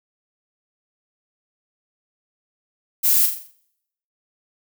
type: noise with echo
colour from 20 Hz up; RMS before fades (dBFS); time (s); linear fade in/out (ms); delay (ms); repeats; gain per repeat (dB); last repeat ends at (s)
violet; -17; 3.03-3.27; 20; 42; 6; -6; 3.522
effects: noise-tail reverb RT60 0.8 s tail -24 dB re dry